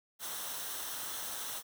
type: noise with comb filter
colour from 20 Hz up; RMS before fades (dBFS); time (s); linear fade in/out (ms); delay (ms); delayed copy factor
white; -40; 0.19-1.63; 50; 0.42; -0.55
effects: none